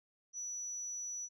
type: tone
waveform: sine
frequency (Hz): 5910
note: F#8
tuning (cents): -3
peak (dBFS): -38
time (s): 0.33-1.29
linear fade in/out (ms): 50
effects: tanh soft clip ceiling -35 dBFS